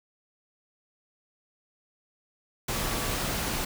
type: tone in noise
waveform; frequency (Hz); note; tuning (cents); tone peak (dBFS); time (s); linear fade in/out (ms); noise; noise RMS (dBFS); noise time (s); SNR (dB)
sine; 1144; D6; -46; -41; 2.74-3.15; 5; pink; -30; 2.68-3.65; -14
effects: none